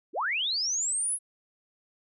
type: linear sweep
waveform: sine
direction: up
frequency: 249 to 10720 Hz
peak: -26 dBFS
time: 0.13-1.19 s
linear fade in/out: 50 ms
effects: none